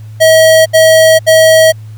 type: tone bursts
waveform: square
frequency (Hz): 640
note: D#5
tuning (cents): +49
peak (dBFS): -3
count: 3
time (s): 0.2-1.724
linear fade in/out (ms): 20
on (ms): 460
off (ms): 72
effects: added 108 Hz sine -25 dBFS peak until 1.97 s + pink hiss -47 dBFS RMS until 1.97 s